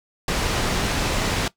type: low-pass noise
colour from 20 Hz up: pink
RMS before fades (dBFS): -23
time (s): 0.28-1.48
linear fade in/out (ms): 2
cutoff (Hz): 6800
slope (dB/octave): 12
effects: noise-tail reverb RT60 0.1 s tail -18 dB re dry